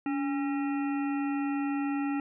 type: harmonic tone with a mistuned harmonic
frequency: 271.4 Hz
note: C#4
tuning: 36 cents flat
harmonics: 1 / 3 / 5 / 7 / 9 / 10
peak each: -28 / -38 / -42 / -45 / -47 / -48 dBFS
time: 0.06-2.2 s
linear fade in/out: 2 ms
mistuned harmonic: 1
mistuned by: +83 cents
effects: none